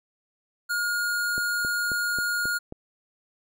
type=tone; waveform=square; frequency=1428 Hz; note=F6; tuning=38 cents sharp; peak=-25 dBFS; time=0.69-2.59 s; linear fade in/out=20 ms
type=click train; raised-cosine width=2 ms; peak=-23 dBFS; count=6; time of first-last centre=1.38-2.724 s; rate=3.72 Hz
effects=none